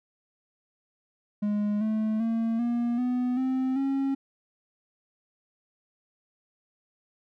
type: tone with pitch steps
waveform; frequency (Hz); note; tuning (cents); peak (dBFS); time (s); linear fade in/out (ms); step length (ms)
triangle; 207.7 / 217.3 / 227.3 / 237.8 / 248.7 / 260.2 / 272.2; G#3 / A3 / A#3 / A#3 / B3 / C4 / C#4; 0 / -21 / -43 / +35 / +12 / -9 / -31; -22; 1.42-4.15; 10; 390
effects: none